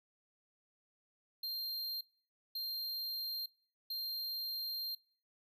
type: tone bursts at uneven times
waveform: square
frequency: 4186 Hz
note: C8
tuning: in tune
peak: -38 dBFS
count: 3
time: 1.43-2.01 / 2.55-3.46 / 3.9-4.95 s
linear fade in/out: 5 ms
effects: noise-tail reverb RT60 0.5 s tail -24 dB re dry